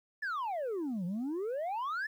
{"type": "exponential two-way sweep", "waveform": "sine", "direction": "down then up", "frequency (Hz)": [1790, 168.8, 1790], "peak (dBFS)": -30, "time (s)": [0.22, 2.07], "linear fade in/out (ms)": 10, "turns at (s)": 1.05, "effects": ["tanh soft clip ceiling -32 dBFS", "11-bit"]}